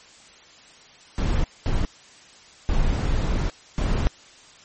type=noise bursts at uneven times; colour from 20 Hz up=brown; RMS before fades=-21 dBFS; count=4; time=1.18-1.44 / 1.66-1.85 / 2.69-3.5 / 3.78-4.07 s; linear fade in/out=0 ms; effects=white hiss -49 dBFS RMS until 4.64 s + MP3 32 kbps